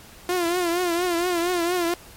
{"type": "tone with vibrato", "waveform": "sawtooth", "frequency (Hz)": 349.7, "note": "F4", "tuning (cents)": 2, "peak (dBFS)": -17, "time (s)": [0.29, 1.94], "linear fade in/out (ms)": 2, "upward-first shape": "triangle", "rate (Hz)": 4.3, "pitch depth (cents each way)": 92, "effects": ["pink hiss -46 dBFS RMS until 2.16 s", "MP3 64 kbps"]}